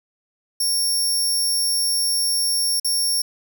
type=tone with dropouts; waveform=20% pulse; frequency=5500 Hz; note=F8; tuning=27 cents flat; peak=-13 dBFS; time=0.6-3.22 s; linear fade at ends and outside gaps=5 ms; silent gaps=2.799-2.846 s; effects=none